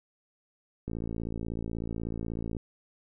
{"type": "click train", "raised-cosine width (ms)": 3, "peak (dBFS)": -22, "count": 96, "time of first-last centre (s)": [0.88, 2.567], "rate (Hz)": 56.3, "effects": []}